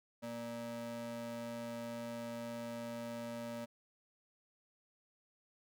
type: ring-modulated tone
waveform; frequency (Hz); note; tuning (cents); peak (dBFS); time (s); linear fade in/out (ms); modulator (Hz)
square; 176.3; F3; +17; -39; 0.22-3.66; 20; 411
effects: none